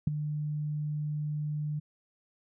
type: tone with ADSR envelope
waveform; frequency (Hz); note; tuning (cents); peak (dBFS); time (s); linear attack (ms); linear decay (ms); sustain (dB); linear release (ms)
sine; 150; D3; +37; -18; 0.07-1.8; 5; 10; -12; 15
effects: none